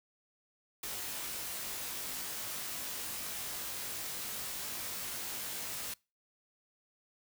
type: noise with comb filter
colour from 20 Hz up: white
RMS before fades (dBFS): -40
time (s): 0.83-5.94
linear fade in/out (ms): 5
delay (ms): 20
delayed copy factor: +0.65
effects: noise-tail reverb RT60 0.3 s tail -25 dB re dry